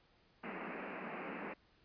pink band-pass noise, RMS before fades -45 dBFS, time 0.43-1.54 s, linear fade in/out 10 ms, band 170 to 2700 Hz, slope 96 dB/octave, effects pink hiss -70 dBFS RMS until 1.84 s + resampled to 11025 Hz

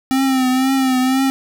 square tone with vibrato, 261.6 Hz, C4, in tune, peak -14 dBFS, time 0.11-1.3 s, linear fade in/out 0 ms, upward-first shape triangle, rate 2 Hz, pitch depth 56 cents each way, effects none

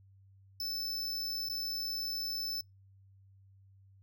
square tone with dropouts, 5274 Hz, E8, in tune, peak -35 dBFS, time 0.6-2.61 s, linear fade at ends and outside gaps 2 ms, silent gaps 1.488-1.497 s, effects noise-tail reverb RT60 0.2 s tail -26 dB re dry + added 97 Hz sine -58 dBFS peak until 4.02 s

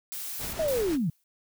blue noise, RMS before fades -36 dBFS, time 0.12-0.53 s, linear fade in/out 0 ms
pink noise with tremolo, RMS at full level -36 dBFS, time 0.38-0.98 s, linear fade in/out 50 ms, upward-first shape sine, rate 5.7 Hz, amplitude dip 35%
sine linear sweep, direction down, 663 to 138.59 Hz, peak -24 dBFS, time 0.59-1.1 s, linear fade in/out 5 ms
blue noise with exponential decay, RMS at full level -33 dBFS, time 0.68-1.24 s, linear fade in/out 2 ms, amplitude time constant 120 ms
effects none

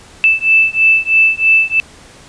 sine beating tone pair, 2638 / 2641.1 Hz, E7 / E7, +1 / +3 cents, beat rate 3.1 Hz, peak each -11 dBFS, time 0.24-1.8 s, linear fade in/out 0 ms, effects pink hiss -40 dBFS RMS until 2.28 s + resampled to 22050 Hz

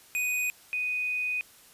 square / sine tone pair in turn, 2489 / 2489 Hz, D#7 / D#7, 0 / 0 cents, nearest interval unison, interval 0 cents, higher neither, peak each -27 dBFS, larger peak neither, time 0.15-0.5 / 0.73-1.41 s, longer second, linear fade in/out 0 ms, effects white hiss -55 dBFS RMS until 1.73 s + resampled to 32000 Hz

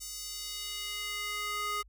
square tone with high-pass filter sweep, 415.3 Hz, G#4, in tune, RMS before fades -37 dBFS, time 0-1.83 s, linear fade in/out 20 ms, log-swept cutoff 6500 to 1100 Hz, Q 1.5, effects added 50 Hz sine -55 dBFS peak until 1.88 s

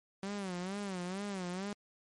sawtooth tone with vibrato, 190.2 Hz, F#3, 48 cents sharp, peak -33 dBFS, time 0.23-1.73 s, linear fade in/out 2 ms, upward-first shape sine, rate 2.2 Hz, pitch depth 130 cents each way, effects MP3 48 kbps

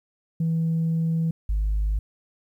sine tone pair in turn, 163.4 / 51.77 Hz, E3 / G#1, -15 / -5 cents, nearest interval octave + minor sixth, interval 1990 cents, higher first, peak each -19 dBFS, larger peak neither, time 0.4-1.31 / 1.49-1.99 s, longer first, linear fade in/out 5 ms, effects tanh soft clip ceiling -18 dBFS + 10-bit

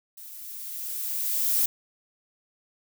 violet noise with level ramp, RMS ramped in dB -44 to -22 dBFS, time 0.17-1.66 s, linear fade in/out 5 ms, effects none

